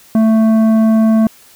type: tone with tanh clipping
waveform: sine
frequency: 221.3 Hz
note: A3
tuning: 10 cents sharp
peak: -9 dBFS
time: 0.15-1.27 s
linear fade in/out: 2 ms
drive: 10 dB
effects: white hiss -44 dBFS RMS until 1.55 s